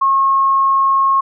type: tone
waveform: sine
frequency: 1085 Hz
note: C#6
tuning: 37 cents flat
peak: -10 dBFS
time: 0.01-1.21 s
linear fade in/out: 10 ms
effects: none